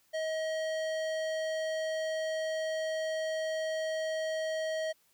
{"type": "tone with hard clipping", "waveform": "sine", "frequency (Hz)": 634, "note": "D#5", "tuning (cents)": 32, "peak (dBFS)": -33, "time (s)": [0.13, 4.93], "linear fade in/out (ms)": 20, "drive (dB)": 16, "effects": ["white hiss -69 dBFS RMS until 5.13 s"]}